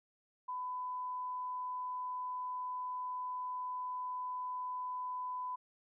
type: tone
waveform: sine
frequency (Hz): 1002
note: B5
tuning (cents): +25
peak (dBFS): -37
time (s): 0.48-5.56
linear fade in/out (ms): 10
effects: none